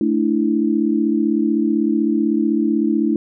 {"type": "chord", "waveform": "sine", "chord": "A suspended fourth", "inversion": "none", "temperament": "equal", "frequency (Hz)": [220, 293.7, 329.6], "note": ["A3", "D4", "E4"], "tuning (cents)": [0, 0, 0], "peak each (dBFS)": -19, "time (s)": [0.01, 3.16], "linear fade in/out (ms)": 2, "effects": []}